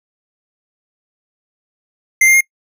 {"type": "tone with pitch steps", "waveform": "square", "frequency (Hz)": [2088, 2110, 2132], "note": ["C7", "C7", "C7"], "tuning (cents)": [-4, 14, 32], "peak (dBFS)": -8, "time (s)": [2.21, 2.408], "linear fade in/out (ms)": 5, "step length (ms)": 66, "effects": ["noise-tail reverb RT60 0.1 s tail -25 dB re dry"]}